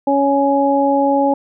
harmonic tone, 278.7 Hz, C#4, 9 cents sharp, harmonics 1 / 2 / 3, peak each -16 / -16 / -16 dBFS, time 0.07-1.34 s, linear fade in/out 5 ms, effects none

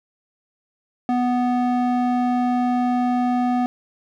square tone with band-pass filter, 246.9 Hz, B3, in tune, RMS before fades -20 dBFS, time 1.09-3.66 s, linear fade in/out 0 ms, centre 510 Hz, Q 4.2, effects none

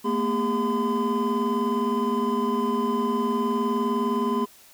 triangle tone cluster, 222.1 / 241.7 / 405.8 / 1018 Hz, A3 / B3 / G#4 / C6, +16 / -37 / -40 / -48 cents, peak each -25 dBFS, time 0.04-4.46 s, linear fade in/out 20 ms, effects tanh soft clip ceiling -12 dBFS + white hiss -52 dBFS RMS until 4.73 s

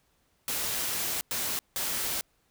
white noise bursts at uneven times, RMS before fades -31 dBFS, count 3, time 0.48-1.21 / 1.31-1.59 / 1.76-2.21 s, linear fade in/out 0 ms, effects pink hiss -70 dBFS RMS until 2.5 s

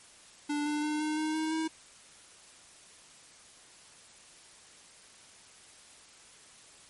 square tone with pitch steps, 293.7 / 297.8 / 302 / 306.2 / 310.4 / 314.8 / 319.2 Hz, D4 / D4 / D4 / D#4 / D#4 / D#4 / D#4, 0 / +24 / +48 / -28 / -4 / +20 / +44 cents, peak -30 dBFS, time 0.49-1.68 s, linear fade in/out 10 ms, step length 170 ms, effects white hiss -55 dBFS RMS until 6.89 s + MP3 48 kbps

